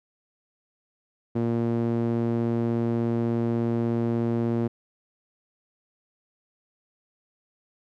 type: tone with band-pass filter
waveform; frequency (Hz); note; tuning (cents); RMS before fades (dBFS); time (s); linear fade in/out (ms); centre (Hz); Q
sawtooth; 116.54; A#2; 0; -25; 1.35-4.68; 10; 290; 1.4
effects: none